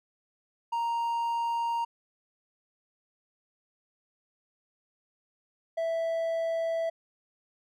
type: tone pair in turn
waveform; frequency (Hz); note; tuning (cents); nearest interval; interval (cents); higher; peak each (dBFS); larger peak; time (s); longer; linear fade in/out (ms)
triangle; 932.3 / 659.2; A#5 / E5; 0 / 0; tritone; 600; first; -25; neither; 0.72-1.85 / 5.77-6.9; neither; 10
effects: none